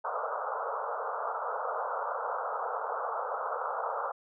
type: band-pass noise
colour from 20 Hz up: white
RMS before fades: -34 dBFS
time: 0.04-4.12 s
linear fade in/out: 10 ms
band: 450 to 1400 Hz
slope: 96 dB/octave
effects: none